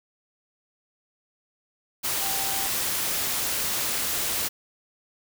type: tone in noise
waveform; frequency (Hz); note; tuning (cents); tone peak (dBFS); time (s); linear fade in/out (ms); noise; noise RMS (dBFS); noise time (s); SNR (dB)
sine; 782; G5; -4; -35; 2.2-2.68; 20; white; -27; 2.03-4.49; -11
effects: none